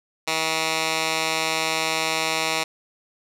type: tone with band-pass filter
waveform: 10% pulse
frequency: 160 Hz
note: D#3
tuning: 49 cents sharp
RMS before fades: -24 dBFS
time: 0.27-2.64 s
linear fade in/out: 10 ms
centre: 3800 Hz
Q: 0.66
effects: none